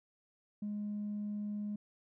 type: tone with tanh clipping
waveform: triangle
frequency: 207.7 Hz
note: G#3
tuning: in tune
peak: -36 dBFS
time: 0.62-1.76 s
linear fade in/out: 5 ms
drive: 5 dB
effects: none